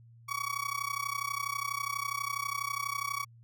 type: tone with amplitude modulation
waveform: 30% pulse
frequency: 1130 Hz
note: C#6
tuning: 33 cents sharp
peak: -26 dBFS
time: 0.28-3.25 s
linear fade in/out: 20 ms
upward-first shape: sine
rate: 32.2 Hz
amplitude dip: 90%
effects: added 116 Hz sine -53 dBFS peak until 3.43 s